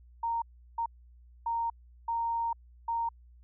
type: tone bursts at uneven times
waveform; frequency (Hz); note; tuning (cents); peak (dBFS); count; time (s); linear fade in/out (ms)
sine; 926; A#5; -12; -28; 5; 0.23-0.42 / 0.78-0.86 / 1.46-1.7 / 2.08-2.53 / 2.88-3.09; 5
effects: added 60 Hz sine -53 dBFS peak until 3.43 s